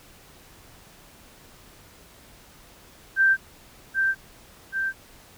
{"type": "tone with echo", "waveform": "sine", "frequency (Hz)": 1568, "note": "G6", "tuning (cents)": 0, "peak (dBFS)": -15, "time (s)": [3.16, 3.37], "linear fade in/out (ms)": 50, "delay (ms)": 780, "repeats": 2, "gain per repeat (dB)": -4, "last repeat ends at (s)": 4.93, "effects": ["pink hiss -51 dBFS RMS until 5.37 s"]}